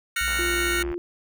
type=chord; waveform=sawtooth; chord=Gb major seventh; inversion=third; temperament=just; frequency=1387.5 / 1480 / 1850 / 2220 Hz; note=F6 / Gb6 / Bb6 / Db7; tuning=-12 / 0 / -14 / +2 cents; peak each=-25 dBFS; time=0.16-0.83 s; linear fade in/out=5 ms
type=tone with vibrato; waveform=triangle; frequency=61.3 Hz; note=B1; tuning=12 cents flat; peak=-29 dBFS; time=0.21-0.92 s; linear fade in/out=0 ms; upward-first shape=sine; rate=5.3 Hz; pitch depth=49 cents each way
type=click train; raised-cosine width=0.5 ms; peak=-23 dBFS; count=52; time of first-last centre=0.28-0.941 s; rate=77.1 Hz
type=tone; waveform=sine; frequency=349.2 Hz; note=F4; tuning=in tune; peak=-27 dBFS; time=0.39-0.98 s; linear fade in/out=0 ms
effects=none